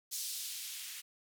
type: noise with band-pass filter sweep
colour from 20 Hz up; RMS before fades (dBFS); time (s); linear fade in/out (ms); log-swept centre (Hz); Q
violet; -42; 0.11-1.02; 20; 5100 to 2100; 1.1
effects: none